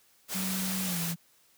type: noise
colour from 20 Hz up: white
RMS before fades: -34 dBFS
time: 0.28-1.15 s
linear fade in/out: 50 ms
type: tone with pitch glide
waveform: sine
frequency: 188.6 to 169 Hz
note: F#3 to E3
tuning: +33 to +43 cents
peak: -32 dBFS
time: 0.34-1.16 s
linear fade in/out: 20 ms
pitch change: -190 cents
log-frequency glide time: 0.84-1 s
effects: white hiss -64 dBFS RMS until 1.57 s + high-pass 60 Hz 12 dB/octave